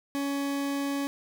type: tone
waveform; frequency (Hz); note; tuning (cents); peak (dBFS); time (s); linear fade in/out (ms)
40% pulse; 279.9; C#4; +17; -27; 0.15-1.07; 0
effects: none